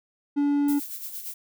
triangle tone, 287 Hz, D4, 40 cents flat, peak -18 dBFS, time 0.36-0.8 s, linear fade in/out 20 ms
violet noise with tremolo, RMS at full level -34 dBFS, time 0.68-1.34 s, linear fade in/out 5 ms, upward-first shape sine, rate 8.7 Hz, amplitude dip 55%
effects none

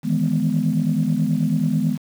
sine chord, E major seventh, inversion third, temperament equal, 155.56 / 164.81 / 207.7 / 246.9 Hz, D#3 / E3 / G#3 / B3, 0 / 0 / 0 / 0 cents, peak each -22 dBFS, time 0.03-1.98 s, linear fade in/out 50 ms, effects tanh soft clip ceiling -9 dBFS + 7-bit

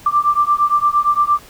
sine beating tone pair, 1174.7 / 1183.4 Hz, D6 / D6, 0 / +13 cents, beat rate 8.7 Hz, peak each -15 dBFS, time 0.06-1.39 s, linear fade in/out 5 ms, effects pink hiss -42 dBFS RMS until 1.49 s

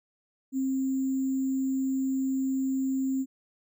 sine tone with sample-and-hold, 265.7 Hz, C4, 27 cents sharp, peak -25 dBFS, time 0.52-3.26 s, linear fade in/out 50 ms, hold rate 7350 Hz, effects none

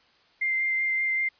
sine tone with vibrato, 2093 Hz, C7, in tune, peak -23 dBFS, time 0.41-1.29 s, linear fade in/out 10 ms, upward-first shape sine, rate 5.2 Hz, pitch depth 11 cents each way, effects white hiss -61 dBFS RMS until 1.39 s + resampled to 11025 Hz

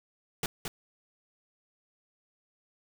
pink noise with echo, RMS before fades -31 dBFS, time 0.43-0.46 s, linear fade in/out 2 ms, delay 220 ms, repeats 1, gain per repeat -5 dB, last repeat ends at 0.68 s, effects none

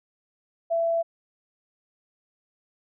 sine tone, 668 Hz, E5, 23 cents sharp, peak -21 dBFS, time 0.7-1.03 s, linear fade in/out 20 ms, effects none

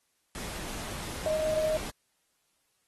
sine tone in noise, 624 Hz, D#5, 5 cents sharp, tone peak -25 dBFS, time 1.26-1.77 s, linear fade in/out 0 ms, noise pink, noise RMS -39 dBFS, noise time 0.35-1.9 s, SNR +11 dB, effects white hiss -74 dBFS RMS until 2.87 s + AAC 32 kbps

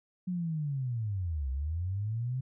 sine linear two-way sweep, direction down then up, 185 to 63.8 to 132.1 Hz, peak -30 dBFS, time 0.27-2.41 s, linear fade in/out 10 ms, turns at 1.5 s, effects none

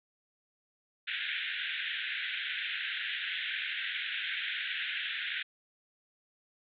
pink band-pass noise, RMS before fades -36 dBFS, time 1.07-5.43 s, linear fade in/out 10 ms, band 1500 to 3700 Hz, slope 96 dB/octave, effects none

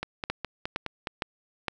two click trains, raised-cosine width 0.3 ms, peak -12 / -15 dBFS, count 4 / 6, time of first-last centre 0.3-1.682 / 0.03-1.072 s, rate 2.17 / 4.8 Hz, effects none

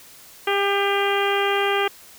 harmonic tone with a mistuned harmonic, 400.2 Hz, G4, 36 cents sharp, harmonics 1 / 2 / 3 / 4 / 5 / 6 / 7 / 8, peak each -22 / -25 / -27 / -28 / -29 / -30 / -30 / -31 dBFS, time 0.47-1.88 s, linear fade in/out 5 ms, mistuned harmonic 4, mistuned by -21 cents, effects white hiss -46 dBFS RMS until 2.18 s

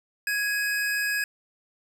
square tone pair together, 1661.2 / 2536 Hz, G#6 / D#7, 0 / +32 cents, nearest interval perfect fifth, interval 732 cents, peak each -26 / -32 dBFS, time 0.27-1.24 s, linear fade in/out 2 ms, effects none

